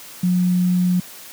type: tone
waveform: sine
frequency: 180 Hz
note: F#3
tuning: 47 cents flat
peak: -14 dBFS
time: 0.23-1 s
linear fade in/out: 5 ms
effects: white hiss -39 dBFS RMS until 1.32 s + high-pass 100 Hz 12 dB/octave